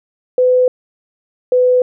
sine tone pair in turn, 504 / 501.1 Hz, B4 / B4, +35 / +25 cents, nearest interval unison, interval 10 cents, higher first, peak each -8 dBFS, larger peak neither, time 0.38-0.68 / 1.52-1.82 s, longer neither, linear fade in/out 2 ms, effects none

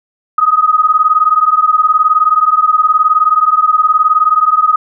sine beating tone pair, 1244.5 / 1263.5 Hz, D#6 / D#6, 0 / +26 cents, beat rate 19 Hz, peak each -10 dBFS, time 0.38-4.76 s, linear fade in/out 5 ms, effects none

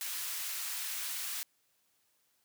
white high-pass noise, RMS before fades -38 dBFS, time 0.01-1.43 s, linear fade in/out 0 ms, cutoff 1300 Hz, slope 12 dB/octave, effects white hiss -74 dBFS RMS until 2.44 s + high-pass 60 Hz 12 dB/octave

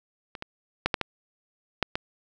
clicks, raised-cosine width 0.3 ms, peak -21 / -18 / -6 / -7 / -10 / -6 / -11 dBFS, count 7, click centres 0.352 / 0.424 / 0.86 / 0.942 / 1.013 / 1.827 / 1.955 s, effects none

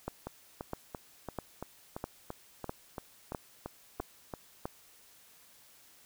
two click trains, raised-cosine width 1 ms, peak -21 / -24 dBFS, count 8 / 13, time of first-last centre 0.08-4.655 / 0.27-4.338 s, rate 1.53 / 2.95 Hz, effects white hiss -60 dBFS RMS until 6.05 s

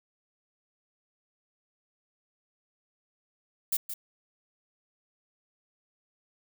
violet noise with echo, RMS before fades -27 dBFS, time 3.72-3.77 s, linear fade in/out 5 ms, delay 170 ms, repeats 1, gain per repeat -9 dB, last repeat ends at 3.94 s, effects none

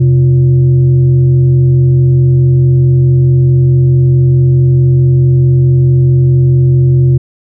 sine tone with frequency modulation, 130.81 Hz, C3, in tune, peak -4 dBFS, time 0-7.18 s, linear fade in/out 10 ms, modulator 217 Hz, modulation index 0.39, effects none

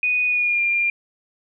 sine tone with pitch glide, 2480 to 2396 Hz, D#7 to D7, -6 to +34 cents, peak -17 dBFS, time 0.03-0.9 s, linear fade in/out 2 ms, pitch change -60 cents, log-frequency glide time 0.27-0.63 s, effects none

